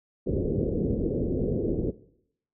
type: low-pass noise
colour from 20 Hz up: white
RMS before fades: -27 dBFS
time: 0.26-1.91 s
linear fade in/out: 10 ms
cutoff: 480 Hz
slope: 48 dB/octave
effects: noise-tail reverb RT60 0.7 s tail -18 dB re dry

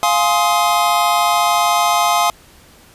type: chord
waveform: square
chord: F minor seventh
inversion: none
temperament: just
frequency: 698.5 / 838.1 / 1047.7 / 1257.2 Hz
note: F5 / Ab5 / C6 / Eb6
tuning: 0 / +16 / +2 / +18 cents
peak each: -18 / -19 / -19 / -20 dBFS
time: 0.03-2.3 s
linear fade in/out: 0 ms
effects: pink hiss -46 dBFS RMS until 2.94 s + resampled to 32000 Hz

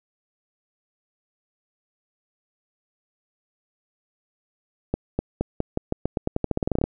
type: accelerating click train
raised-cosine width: 2 ms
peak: -9 dBFS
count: 20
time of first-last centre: 4.94-6.84 s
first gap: 250 ms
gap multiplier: 0.88
effects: none

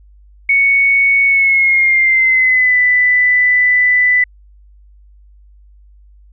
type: tone with pitch glide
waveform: sine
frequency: 2221 to 1990.1 Hz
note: C#7 to B6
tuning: +3 to +13 cents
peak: -8 dBFS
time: 0.49-4.24 s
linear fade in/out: 5 ms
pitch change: -190 cents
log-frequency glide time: 1.26-2.78 s
effects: added 50 Hz sine -41 dBFS peak until 6.32 s

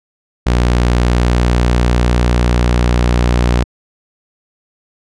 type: tone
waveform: sawtooth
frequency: 60.2 Hz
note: B1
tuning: 44 cents flat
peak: -6 dBFS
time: 0.46-3.64 s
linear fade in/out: 10 ms
effects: low-pass 7000 Hz 12 dB/octave

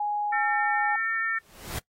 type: tone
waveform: sine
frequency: 830.6 Hz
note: G#5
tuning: in tune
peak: -25 dBFS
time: 0-0.96 s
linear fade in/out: 5 ms
type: harmonic tone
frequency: 450.8 Hz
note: A4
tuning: 42 cents sharp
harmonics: 3 / 4 / 5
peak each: -31 / -27 / -36 dBFS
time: 0.32-1.39 s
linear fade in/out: 10 ms
type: noise with exponential growth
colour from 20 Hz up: pink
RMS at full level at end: -31 dBFS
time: 1.33-1.79 s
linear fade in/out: 5 ms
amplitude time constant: 100 ms
effects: noise-tail reverb RT60 0.1 s tail -21 dB re dry + AAC 48 kbps

